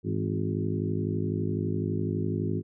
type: harmonic tone with a mistuned harmonic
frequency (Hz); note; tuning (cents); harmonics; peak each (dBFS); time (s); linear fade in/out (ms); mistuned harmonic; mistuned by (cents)
51.91; G#1; 0; 2 / 3 / 4 / 5 / 6 / 7 / 8; -31 / -32 / -36 / -34 / -38 / -34 / -39; 0.03-2.63; 50; 3; +83
effects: none